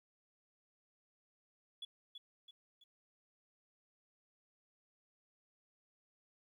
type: tone with echo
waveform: sine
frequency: 3400 Hz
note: G#7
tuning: 40 cents sharp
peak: -40 dBFS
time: 1.82-1.85 s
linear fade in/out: 5 ms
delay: 330 ms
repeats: 3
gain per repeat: -7 dB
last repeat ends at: 2.84 s
effects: tanh soft clip ceiling -42 dBFS + 13-bit